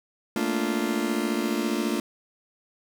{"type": "chord", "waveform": "40% pulse", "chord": "Bb major seventh", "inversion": "third", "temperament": "just", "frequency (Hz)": [218.5, 233.1, 291.4, 349.6], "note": ["A3", "Bb3", "D4", "F4"], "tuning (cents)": [-12, 0, -13, 2], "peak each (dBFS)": -29, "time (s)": [0.36, 2], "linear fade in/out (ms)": 2, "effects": []}